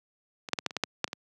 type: clicks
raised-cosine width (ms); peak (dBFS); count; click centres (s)
0.2; -21 / -6 / -13 / -9 / -24 / -12 / -8 / -7 / -27 / -16; 10; 0.488 / 0.533 / 0.588 / 0.663 / 0.708 / 0.767 / 0.837 / 1.043 / 1.078 / 1.131
effects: high-pass 150 Hz 12 dB/octave